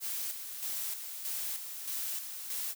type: noise with tremolo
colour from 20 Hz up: blue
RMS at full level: -36 dBFS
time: 0-2.75 s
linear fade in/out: 50 ms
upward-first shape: square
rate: 1.6 Hz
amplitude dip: 50%
effects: none